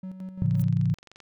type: tone with tremolo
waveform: triangle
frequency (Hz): 187.1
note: F#3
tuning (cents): +20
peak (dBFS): -31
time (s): 0.03-0.69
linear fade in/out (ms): 5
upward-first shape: square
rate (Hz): 5.8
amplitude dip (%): 55
type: chord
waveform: sine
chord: A augmented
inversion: none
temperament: equal with one note detuned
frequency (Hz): 110 / 138.59 / 170.43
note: A2 / C#3 / E#3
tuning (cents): 0 / 0 / -42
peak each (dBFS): -25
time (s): 0.42-0.94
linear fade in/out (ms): 0
type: click train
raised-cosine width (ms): 0.2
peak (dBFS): -31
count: 17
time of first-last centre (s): 0.51-1.203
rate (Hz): 23.1
type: noise with exponential growth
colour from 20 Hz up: violet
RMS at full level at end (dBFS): -39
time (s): 0.54-0.62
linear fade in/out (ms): 2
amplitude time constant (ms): 17
effects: none